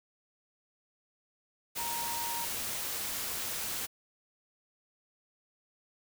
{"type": "tone in noise", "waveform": "sine", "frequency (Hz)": 936, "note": "A#5", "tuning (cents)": 7, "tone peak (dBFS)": -37, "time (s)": [1.77, 2.46], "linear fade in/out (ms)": 20, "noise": "white", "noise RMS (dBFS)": -36, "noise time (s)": [1.75, 3.87], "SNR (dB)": -4, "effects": []}